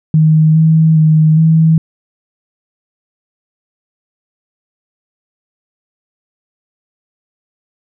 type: tone with pitch steps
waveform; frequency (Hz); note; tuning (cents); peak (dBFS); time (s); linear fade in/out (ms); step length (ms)
sine; 156.7 / 159.7 / 156.4 / 160.7; D#3 / D#3 / D#3 / E3; +13 / +45 / +9 / -44; -5; 0.14-1.78; 2; 410
effects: none